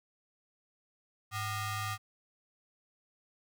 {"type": "ring-modulated tone", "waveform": "sawtooth", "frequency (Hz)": 657, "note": "E5", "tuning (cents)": -6, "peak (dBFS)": -27, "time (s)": [1.31, 1.98], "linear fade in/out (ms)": 50, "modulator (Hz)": 553, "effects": []}